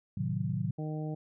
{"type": "chord", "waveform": "sine", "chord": "A diminished seventh", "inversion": "none", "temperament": "equal", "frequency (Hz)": [110, 130.81, 155.56, 185], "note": ["A2", "C3", "Eb3", "Gb3"], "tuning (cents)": [0, 0, 0, 0], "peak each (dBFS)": -35, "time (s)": [0.17, 0.71], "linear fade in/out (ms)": 5}
{"type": "harmonic tone", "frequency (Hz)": 154.2, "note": "D#3", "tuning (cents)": -15, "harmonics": [1, 2, 3, 4, 5], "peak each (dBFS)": [-34, -40, -44, -46, -48], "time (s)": [0.78, 1.15], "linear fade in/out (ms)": 10}
{"effects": []}